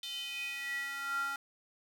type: tone with high-pass filter sweep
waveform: square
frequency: 277.2 Hz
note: C#4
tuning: in tune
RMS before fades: -38 dBFS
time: 0.03-1.36 s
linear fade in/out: 2 ms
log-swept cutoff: 3400 to 1200 Hz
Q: 7.4
effects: none